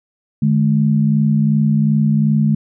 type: tone pair together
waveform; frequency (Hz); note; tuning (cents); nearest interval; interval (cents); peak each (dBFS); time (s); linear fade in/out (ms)
sine; 150 / 212.7; D3 / G#3; +37 / +42; tritone; 605; -14 / -14; 0.42-2.55; 5
effects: none